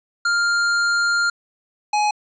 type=tone pair in turn; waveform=square; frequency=1400 / 839 Hz; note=F6 / G#5; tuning=+4 / +17 cents; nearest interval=major sixth; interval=887 cents; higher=first; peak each=-17 dBFS; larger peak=neither; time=0.25-1.3 / 1.93-2.11 s; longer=first; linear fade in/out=5 ms; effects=resampled to 16000 Hz + 9-bit